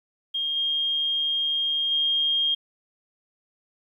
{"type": "tone with level steps", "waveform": "sine", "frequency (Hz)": 3226, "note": "G7", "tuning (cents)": 49, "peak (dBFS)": [-24, -22, -20], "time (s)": [0.34, 2.55], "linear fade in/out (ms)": 10, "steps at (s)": [0.56, 1.91], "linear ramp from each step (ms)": 10, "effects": ["10-bit"]}